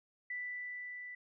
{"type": "tone with level ramp", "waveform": "sine", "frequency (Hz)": 1979, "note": "B6", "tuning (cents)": 3, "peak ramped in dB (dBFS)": [-37, -44], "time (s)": [0.3, 1.15], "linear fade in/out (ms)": 5, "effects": []}